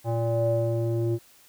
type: tone with low-pass filter sweep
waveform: square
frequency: 115.6 Hz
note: A#2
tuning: 14 cents flat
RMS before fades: -25 dBFS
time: 0.04-1.19 s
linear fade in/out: 50 ms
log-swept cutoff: 730 to 400 Hz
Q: 7.2
effects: white hiss -56 dBFS RMS until 1.48 s